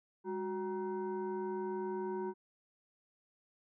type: tone with frequency modulation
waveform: sine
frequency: 370 Hz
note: F#4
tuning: in tune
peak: -35 dBFS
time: 0.24-2.34 s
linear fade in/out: 50 ms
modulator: 573 Hz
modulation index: 0.86
effects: none